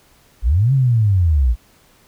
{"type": "linear two-way sweep", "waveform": "sine", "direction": "up then down", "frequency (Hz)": [45.39, 138.59, 53.5], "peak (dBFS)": -11, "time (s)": [0.42, 1.56], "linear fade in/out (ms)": 50, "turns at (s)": 0.73, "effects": ["pink hiss -53 dBFS RMS until 2.07 s"]}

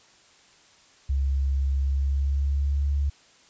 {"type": "tone with pitch glide", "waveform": "sine", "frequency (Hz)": [68.2, 70.89], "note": ["C#2", "C#2"], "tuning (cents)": [-28, 39], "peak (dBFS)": -21, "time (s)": [1.09, 3.1], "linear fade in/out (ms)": 10, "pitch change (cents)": 67, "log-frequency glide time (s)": [1.82, 2.9], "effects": ["white hiss -56 dBFS RMS until 3.49 s", "resampled to 16000 Hz"]}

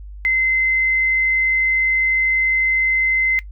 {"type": "tone", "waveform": "sine", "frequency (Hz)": 2063, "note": "C7", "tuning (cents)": -25, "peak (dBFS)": -14, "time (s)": [0.25, 3.39], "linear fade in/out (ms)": 0, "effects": ["noise-tail reverb RT60 0.1 s tail -19 dB re dry", "added 50 Hz sine -32 dBFS peak until 3.51 s"]}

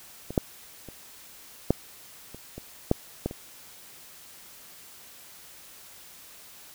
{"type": "clicks", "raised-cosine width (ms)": 2, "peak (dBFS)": [-21, -7, -27, -6, -28, -24, -6, -13, -24], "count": 9, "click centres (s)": [0.306, 0.378, 0.887, 1.706, 2.346, 2.58, 2.914, 3.26, 3.311], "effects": ["white hiss -49 dBFS RMS until 6.74 s"]}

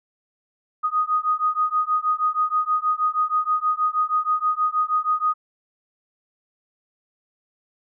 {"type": "beating tone pair", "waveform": "sine", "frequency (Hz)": [1241, 1247.3], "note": ["D#6", "D#6"], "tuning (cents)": [-5, 4], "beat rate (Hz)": 6.3, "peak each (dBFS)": -22, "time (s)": [0.83, 5.34], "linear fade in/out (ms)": 20, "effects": []}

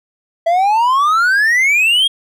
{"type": "exponential sweep", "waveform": "triangle", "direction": "up", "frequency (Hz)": [656, 3300], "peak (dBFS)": -8, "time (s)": [0.46, 2.08], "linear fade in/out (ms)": 10, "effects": []}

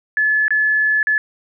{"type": "tone with dropouts", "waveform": "sine", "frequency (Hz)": 1721, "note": "A6", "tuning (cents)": -39, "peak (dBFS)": -13, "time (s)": [0.17, 1.18], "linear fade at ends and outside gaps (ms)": 1, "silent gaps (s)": [[0.481, 0.506], [1.029, 1.07]], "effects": []}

